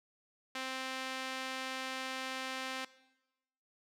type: tone with band-pass filter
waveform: sawtooth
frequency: 261.6 Hz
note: C4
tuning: in tune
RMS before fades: -40 dBFS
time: 0.55-2.85 s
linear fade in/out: 5 ms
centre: 2700 Hz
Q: 0.73
effects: noise-tail reverb RT60 1.0 s tail -19 dB re dry